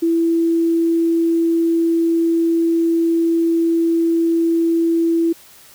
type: tone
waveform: sine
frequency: 332.6 Hz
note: E4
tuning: 16 cents sharp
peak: -13 dBFS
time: 0.02-5.33 s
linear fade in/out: 10 ms
effects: white hiss -45 dBFS RMS until 5.74 s